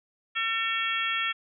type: harmonic tone with a mistuned harmonic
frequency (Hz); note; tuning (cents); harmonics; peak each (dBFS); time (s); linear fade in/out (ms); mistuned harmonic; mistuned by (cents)
450; A4; +39; 3 / 4 / 5 / 6 / 7; -32 / -32 / -32 / -32 / -32; 0.35-1.33; 20; 7; +73
effects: none